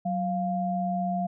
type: tone pair together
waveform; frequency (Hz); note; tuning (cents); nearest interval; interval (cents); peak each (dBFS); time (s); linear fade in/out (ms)
sine; 186.03 / 698.5; F#3 / F5; +10 / 0; octave + major seventh; 2290; -28; 0.05-1.27; 10
effects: none